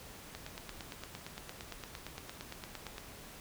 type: click train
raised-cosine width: 0.2 ms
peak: -25 dBFS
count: 24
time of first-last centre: 0.35-2.982 s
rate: 8.74 Hz
effects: pink hiss -51 dBFS RMS until 3.4 s